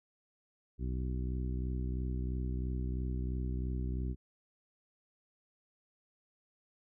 harmonic tone, 63 Hz, B1, 35 cents sharp, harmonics 1 / 2 / 3 / 4 / 5 / 6, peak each -34 / -40 / -44 / -46 / -48 / -50 dBFS, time 0.78-4.16 s, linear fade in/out 50 ms, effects none

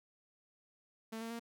sawtooth tone with pitch steps, 223.4 / 228 / 232.6 Hz, A3 / A#3 / A#3, +27 / -38 / -4 cents, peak -37 dBFS, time 1.12-1.396 s, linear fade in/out 10 ms, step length 92 ms, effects none

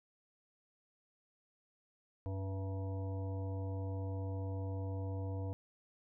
harmonic tone with a mistuned harmonic, 95.5 Hz, G2, 45 cents flat, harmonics 1 / 3 / 5 / 7 / 9 / 10, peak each -37 / -47 / -48 / -52 / -59 / -57 dBFS, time 2.26-5.53 s, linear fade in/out 0 ms, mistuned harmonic 5, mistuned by +36 cents, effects none

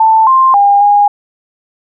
sine tone with pitch steps, 885 / 1050 / 807 / 819 Hz, A5 / C6 / G#5 / G#5, +10 / +6 / -50 / -24 cents, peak -4 dBFS, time 0-1.08 s, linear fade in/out 5 ms, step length 270 ms, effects none

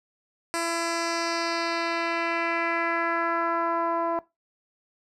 10% pulse tone with low-pass filter sweep, 335.6 Hz, E4, 31 cents sharp, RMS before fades -27 dBFS, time 0.54-4.19 s, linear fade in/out 0 ms, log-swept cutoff 8900 to 860 Hz, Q 2, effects noise-tail reverb RT60 0.2 s tail -19 dB re dry

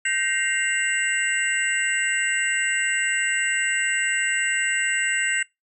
sine tone cluster, 1551 / 1895 / 2106 / 2783 / 7910 Hz, G6 / A#6 / C7 / F7 / B8, -19 / +28 / +11 / -7 / +2 cents, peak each -27 dBFS, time 0.05-5.43 s, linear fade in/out 5 ms, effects noise-tail reverb RT60 0.2 s tail -25 dB re dry

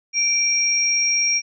sine tone pair together, 2349 / 5616 Hz, D7 / F8, 0 / +9 cents, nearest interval octave + minor third, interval 1509 cents, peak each -21 / -18 dBFS, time 0.13-1.42 s, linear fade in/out 50 ms, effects none

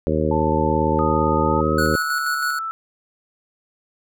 harmonic tone, 77.6 Hz, D#2, 4 cents flat, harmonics 1 / 2 / 3 / 4 / 5 / 6 / 7, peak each -25 / -25 / -25 / -25 / -25 / -25 / -25 dBFS, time 0.07-1.96 s, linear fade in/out 0 ms
sine tone, 883 Hz, A5, 6 cents sharp, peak -22 dBFS, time 0.31-1.61 s, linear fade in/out 5 ms
sine tone with pitch glide, 1241 to 1322.4 Hz, D#6 to E6, -5 to +5 cents, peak -24 dBFS, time 0.99-2.71 s, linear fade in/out 0 ms, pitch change +110 cents, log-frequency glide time 1.42-2.13 s
square tone with tremolo, 1465 Hz, F#6, 18 cents flat, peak -21 dBFS, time 1.78-2.59 s, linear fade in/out 5 ms, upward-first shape square, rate 6.2 Hz, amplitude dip 35%
effects none

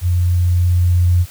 sine tone with level ramp, 88.4 Hz, F2, 22 cents sharp, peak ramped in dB -12 to -9 dBFS, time 0.01-1.26 s, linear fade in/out 50 ms, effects white hiss -40 dBFS RMS until 1.3 s

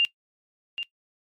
sine tone with echo, 2794 Hz, F7, in tune, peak -17 dBFS, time 0-0.05 s, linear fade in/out 0 ms, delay 780 ms, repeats 1, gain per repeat -10 dB, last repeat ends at 0.83 s, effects noise-tail reverb RT60 0.1 s tail -19 dB re dry + MP3 64 kbps

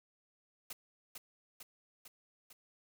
white noise with echo, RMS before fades -44 dBFS, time 0.7-0.73 s, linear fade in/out 5 ms, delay 450 ms, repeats 4, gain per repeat -3 dB, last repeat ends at 2.53 s, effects none

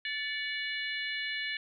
harmonic tone with a mistuned harmonic, 583 Hz, D5, 13 cents flat, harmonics 3 / 4 / 5 / 6 / 7, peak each -36 / -38 / -40 / -42 / -43 dBFS, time 0.05-1.57 s, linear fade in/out 2 ms, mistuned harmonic 4, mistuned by -60 cents, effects none

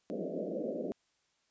white band-pass noise, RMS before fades -37 dBFS, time 0.1-0.92 s, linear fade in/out 0 ms, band 170 to 630 Hz, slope 96 dB/octave, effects white hiss -75 dBFS RMS until 1.5 s + resampled to 16000 Hz

